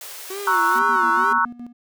white high-pass noise, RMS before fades -36 dBFS, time 0.01-0.79 s, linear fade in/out 2 ms, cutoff 390 Hz, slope 48 dB/octave
45% pulse tone with vibrato, 370 Hz, F#4, in tune, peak -29 dBFS, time 0.3-1.33 s, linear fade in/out 5 ms, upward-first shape sine, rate 2.2 Hz, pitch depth 160 cents each way
sine chord, F# dominant seventh, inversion first, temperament equal, 932.3 / 1108.7 / 1318.5 / 1480 Hz, A#5 / C#6 / E6 / F#6, 0 / 0 / 0 / 0 cents, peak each -21 dBFS, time 0.47-1.45 s, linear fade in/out 2 ms
triangle tone with tremolo, 240.7 Hz, B3, 44 cents flat, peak -29 dBFS, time 0.75-1.73 s, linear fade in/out 10 ms, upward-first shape square, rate 7.1 Hz, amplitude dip 70%
effects none

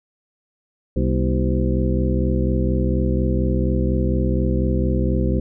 harmonic tone with a mistuned harmonic, 64.2 Hz, C2, 32 cents flat, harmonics 1 / 2 / 3 / 4 / 5 / 6 / 8, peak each -20 / -23 / -25 / -26 / -27 / -28 / -29 dBFS, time 0.96-5.4 s, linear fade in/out 5 ms, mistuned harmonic 4, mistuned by -130 cents, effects none

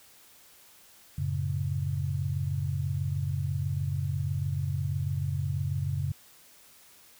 sine chord, F# minor, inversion none, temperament just, 92.5 / 111 / 138.75 Hz, F#2 / A2 / C#3, 0 / +16 / +2 cents, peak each -31 / -36 / -30 dBFS, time 1.18-6.12 s, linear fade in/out 5 ms, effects white hiss -56 dBFS RMS until 7.19 s

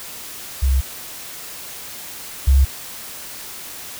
sine tone pair in turn, 65.8 / 67.14 Hz, C2 / C2, +10 / +45 cents, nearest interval unison, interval 35 cents, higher second, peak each -13 / -9 dBFS, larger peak second, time 0.62-0.81 / 2.47-2.65 s, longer first, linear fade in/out 10 ms, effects white hiss -34 dBFS RMS until 3.99 s

